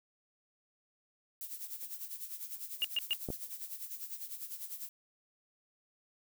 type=noise with tremolo; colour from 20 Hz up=violet; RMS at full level=-41 dBFS; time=1.41-4.89 s; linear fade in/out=0 ms; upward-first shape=sine; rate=10 Hz; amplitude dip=70%
type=tone bursts; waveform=sine; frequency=2837 Hz; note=F7; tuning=27 cents sharp; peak=-28 dBFS; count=3; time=2.82-3.132 s; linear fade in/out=0 ms; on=24 ms; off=120 ms
type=clicks; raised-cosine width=2 ms; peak=-24 dBFS; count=2; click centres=3.288 / 3.303 s
effects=none